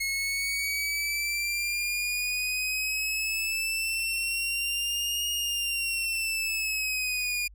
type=linear two-way sweep; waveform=sawtooth; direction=up then down; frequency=2170 to 2858 to 2424 Hz; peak=-24 dBFS; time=0-7.48 s; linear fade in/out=10 ms; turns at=5.3 s; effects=added 50 Hz sine -48 dBFS peak until 7.54 s